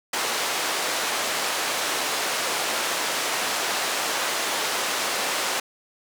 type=band-pass noise; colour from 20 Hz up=pink; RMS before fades=-26 dBFS; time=0.13-5.6 s; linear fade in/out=5 ms; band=560 to 9600 Hz; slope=12 dB/octave; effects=none